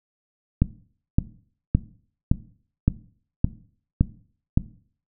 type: click train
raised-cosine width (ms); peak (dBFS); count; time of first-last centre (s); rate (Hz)
5; -4; 8; 0.62-4.575; 1.77
effects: noise-tail reverb RT60 0.5 s tail -17 dB re dry